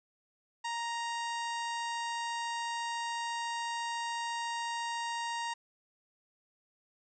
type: harmonic tone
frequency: 934 Hz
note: A#5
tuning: 3 cents sharp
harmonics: 1 / 2 / 3 / 4 / 5 / 6 / 7 / 8 / 9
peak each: -35 / -41 / -45 / -47 / -49 / -51 / -52 / -53 / -54 dBFS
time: 0.64-5.54 s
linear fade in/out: 10 ms
effects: none